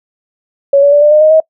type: tone with pitch steps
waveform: sine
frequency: 558 / 570.1 / 582.4 / 594.9 / 607.8 / 620.9 / 634.3 Hz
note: C#5 / C#5 / D5 / D5 / D#5 / D#5 / D#5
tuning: +11 / +48 / -15 / +22 / -41 / -4 / +33 cents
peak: -3 dBFS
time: 0.73-1.402 s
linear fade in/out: 5 ms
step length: 96 ms
effects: noise-tail reverb RT60 0.1 s tail -23 dB re dry